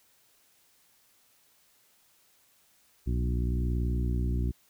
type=harmonic tone with a mistuned harmonic; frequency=60.8 Hz; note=B1; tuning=26 cents flat; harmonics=1 / 2 / 3 / 4 / 5 / 6; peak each=-27 / -33 / -37 / -39 / -41 / -43 dBFS; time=3.06-4.52 s; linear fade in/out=20 ms; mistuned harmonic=1; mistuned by=+78 cents; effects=white hiss -65 dBFS RMS until 4.69 s